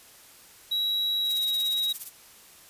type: tone with pitch glide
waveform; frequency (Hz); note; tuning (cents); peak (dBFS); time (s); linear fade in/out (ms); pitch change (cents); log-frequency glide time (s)
triangle; 3874 to 3823; B7 to A#7; -34 to +43; -23; 0.71-1.93; 10; -23; 1.2-1.43
type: noise with tremolo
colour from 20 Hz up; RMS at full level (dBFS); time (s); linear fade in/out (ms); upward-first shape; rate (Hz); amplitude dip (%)
violet; -31; 1.24-2.11; 50; triangle; 17; 95
effects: white hiss -52 dBFS RMS until 2.69 s + resampled to 32000 Hz